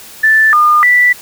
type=tone with pitch steps; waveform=sine; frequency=1760 / 1213 / 1969 Hz; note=A6 / D#6 / B6; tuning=0 / -44 / -6 cents; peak=-5 dBFS; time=0.23-1.13 s; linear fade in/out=10 ms; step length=300 ms; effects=white hiss -34 dBFS RMS until 1.21 s